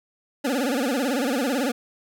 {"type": "tone with vibrato", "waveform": "25% pulse", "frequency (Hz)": 261.6, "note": "C4", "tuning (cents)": 0, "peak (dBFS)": -18, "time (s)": [0.44, 1.72], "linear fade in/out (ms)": 10, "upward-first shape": "sine", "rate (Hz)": 18, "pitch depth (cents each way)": 190, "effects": []}